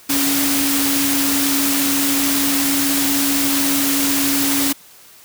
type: tone in noise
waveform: sine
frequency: 278.9 Hz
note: C#4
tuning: 11 cents sharp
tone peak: -19 dBFS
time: 0.09-4.73 s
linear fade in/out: 10 ms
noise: white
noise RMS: -19 dBFS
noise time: 0.09-4.73 s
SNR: -3 dB
effects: white hiss -45 dBFS RMS until 5.24 s + high-pass 60 Hz 12 dB/octave